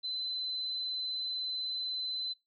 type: tone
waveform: sine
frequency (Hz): 4041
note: B7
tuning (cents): +39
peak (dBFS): -33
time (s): 0.03-2.34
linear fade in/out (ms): 20
effects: noise-tail reverb RT60 0.2 s tail -25 dB re dry